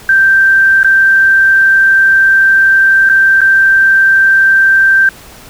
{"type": "tone with dropouts", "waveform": "sine", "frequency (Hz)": 1568, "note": "G6", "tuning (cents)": 0, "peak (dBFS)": -4, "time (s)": [0.09, 5.09], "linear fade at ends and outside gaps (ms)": 2, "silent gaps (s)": [[0.832, 0.845], [3.091, 3.097], [3.407, 3.415]], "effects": ["pink hiss -35 dBFS RMS until 5.49 s"]}